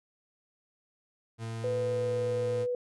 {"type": "tone", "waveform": "40% pulse", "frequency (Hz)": 113.5, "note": "A#2", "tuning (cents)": -46, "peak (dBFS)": -34, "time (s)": [1.38, 2.67], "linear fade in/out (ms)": 50}
{"type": "tone with pitch glide", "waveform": "sine", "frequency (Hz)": [497.8, 492.4], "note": ["B4", "B4"], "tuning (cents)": [14, -5], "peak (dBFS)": -28, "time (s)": [1.64, 2.75], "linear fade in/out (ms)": 2, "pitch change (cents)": -19, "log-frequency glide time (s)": [1.75, 2.19]}
{"effects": ["resampled to 24000 Hz"]}